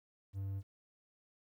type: tone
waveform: triangle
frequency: 97.6 Hz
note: G2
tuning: 7 cents flat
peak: -35 dBFS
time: 0.33-0.63 s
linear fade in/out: 50 ms
effects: 12-bit